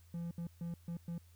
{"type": "tone bursts at uneven times", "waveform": "triangle", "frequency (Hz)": 170, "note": "F3", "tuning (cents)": -46, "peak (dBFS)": -36, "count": 5, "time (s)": [[0.14, 0.31], [0.38, 0.47], [0.61, 0.74], [0.88, 0.97], [1.08, 1.18]], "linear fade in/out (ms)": 2, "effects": ["added 85 Hz sine -59 dBFS peak until 1.35 s", "white hiss -70 dBFS RMS until 1.35 s"]}